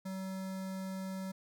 square tone with notch filter, 189.9 Hz, F#3, 45 cents sharp, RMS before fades -40 dBFS, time 0.05-1.32 s, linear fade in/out 10 ms, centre 2800 Hz, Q 1.8, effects none

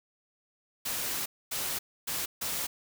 white noise bursts at uneven times, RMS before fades -33 dBFS, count 4, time 0.85-1.26 / 1.51-1.79 / 2.07-2.26 / 2.41-2.67 s, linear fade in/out 10 ms, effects none

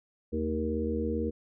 harmonic tone with a mistuned harmonic, 78 Hz, D#2, 5 cents sharp, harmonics 1 / 3 / 4 / 5 / 6, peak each -34 / -33 / -35 / -38 / -33 dBFS, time 0.32-1.31 s, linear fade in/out 20 ms, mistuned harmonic 3, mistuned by -70 cents, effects none

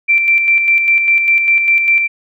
sine tone with tremolo, 2349 Hz, D7, in tune, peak -7 dBFS, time 0.08-2.08 s, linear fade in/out 20 ms, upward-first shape square, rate 5 Hz, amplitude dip 40%, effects none

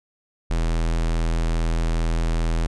square tone, 41.2 Hz, E1, in tune, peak -20 dBFS, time 0.5-2.67 s, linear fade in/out 10 ms, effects resampled to 22050 Hz

